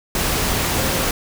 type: tone in noise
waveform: sine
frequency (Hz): 530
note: C5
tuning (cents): +22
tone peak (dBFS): -28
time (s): 0.78-1.02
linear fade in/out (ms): 2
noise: pink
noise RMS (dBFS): -20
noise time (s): 0.15-1.11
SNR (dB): -11
effects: none